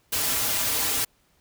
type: noise with comb filter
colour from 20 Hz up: white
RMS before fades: -25 dBFS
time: 0.12-1.05 s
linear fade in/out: 10 ms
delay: 5.5 ms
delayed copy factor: -0.8
effects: pink hiss -65 dBFS RMS until 1.4 s